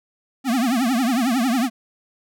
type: tone with vibrato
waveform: square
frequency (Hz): 246.9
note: B3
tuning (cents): 0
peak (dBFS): -18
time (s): 0.44-1.7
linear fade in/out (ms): 50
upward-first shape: triangle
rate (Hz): 11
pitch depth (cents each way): 220
effects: none